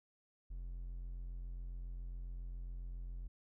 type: tone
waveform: triangle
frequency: 43.65 Hz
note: F1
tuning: in tune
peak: -40 dBFS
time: 0.5-3.28 s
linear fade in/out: 10 ms
effects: none